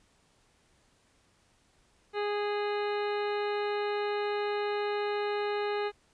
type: harmonic tone with a mistuned harmonic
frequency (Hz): 413.1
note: G#4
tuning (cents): -9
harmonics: 1 / 2 / 3 / 4 / 5 / 6 / 7 / 9 / 10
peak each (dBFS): -30 / -36 / -40 / -42 / -44 / -46 / -47 / -49 / -50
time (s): 2.13-5.92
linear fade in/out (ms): 50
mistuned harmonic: 7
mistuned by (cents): +22
effects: pink hiss -67 dBFS RMS until 6.13 s + resampled to 22050 Hz